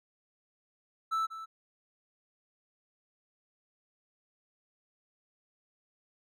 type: tone with echo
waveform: triangle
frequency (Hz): 1318.5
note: E6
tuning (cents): 0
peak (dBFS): -26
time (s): 1.11-1.27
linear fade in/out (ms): 20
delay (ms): 190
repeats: 1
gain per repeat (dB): -12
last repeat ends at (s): 1.46
effects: none